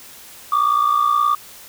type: tone pair together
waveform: sine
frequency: 1148 / 1207.1 Hz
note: D6 / D6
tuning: -40 / +47 cents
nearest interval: minor second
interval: 87 cents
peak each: -15 dBFS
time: 0.52-1.35 s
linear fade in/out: 5 ms
effects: tanh soft clip ceiling -10 dBFS + white hiss -41 dBFS RMS until 1.68 s